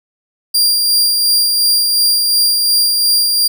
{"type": "tone with tremolo", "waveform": "sawtooth", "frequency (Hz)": 4775, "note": "D8", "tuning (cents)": 28, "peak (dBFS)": -6, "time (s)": [0.54, 3.48], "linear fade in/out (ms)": 10, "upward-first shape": "sine", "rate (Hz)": 2.8, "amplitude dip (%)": 30, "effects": []}